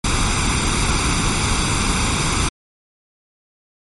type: noise with comb filter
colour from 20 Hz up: pink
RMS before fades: -18 dBFS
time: 0.04-2.49 s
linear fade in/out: 5 ms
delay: 0.83 ms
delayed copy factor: +0.65
effects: MP3 48 kbps